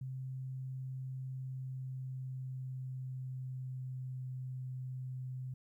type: tone with pitch glide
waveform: sine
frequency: 130.81 to 128.71 Hz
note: C3 to C3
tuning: 0 to -28 cents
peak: -39 dBFS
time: 0.01-5.54 s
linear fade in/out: 5 ms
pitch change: -28 cents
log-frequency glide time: 1.33-4.32 s
effects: 13-bit